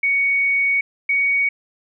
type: tone pair in turn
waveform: sine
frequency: 2233 / 2241 Hz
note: C#7 / C#7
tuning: +12 / +18 cents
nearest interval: unison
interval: 6 cents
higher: second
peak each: -15 dBFS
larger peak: neither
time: 0.03-0.81 / 1.09-1.49 s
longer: first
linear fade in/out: 5 ms
effects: none